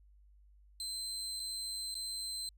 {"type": "tone with dropouts", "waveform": "30% pulse", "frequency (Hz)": 4099, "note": "C8", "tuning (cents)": -36, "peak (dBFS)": -35, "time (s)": [0.8, 2.49], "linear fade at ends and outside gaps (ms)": 1, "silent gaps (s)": [[1.396, 1.4], [1.943, 1.952]], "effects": ["added 50 Hz sine -59 dBFS peak until 2.57 s"]}